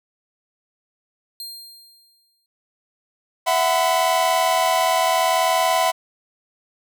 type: tone with exponential decay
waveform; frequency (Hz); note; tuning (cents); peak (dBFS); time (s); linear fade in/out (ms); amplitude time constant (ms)
sawtooth; 4200; C8; +6; -27; 1.4-2.46; 1; 230
type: chord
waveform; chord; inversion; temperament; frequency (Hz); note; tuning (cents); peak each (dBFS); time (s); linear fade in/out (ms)
45% pulse; E suspended second; none; equal with one note detuned; 659.3 / 740 / 1007.9; E5 / F#5 / B5; 0 / 0 / +35; -21; 3.46-5.92; 20
effects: none